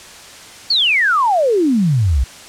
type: exponential sweep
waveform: sine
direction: down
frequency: 4605 to 58.27 Hz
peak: -11 dBFS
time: 0.7-2.24 s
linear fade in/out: 5 ms
effects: white hiss -37 dBFS RMS until 2.48 s + low-pass 8000 Hz 12 dB/octave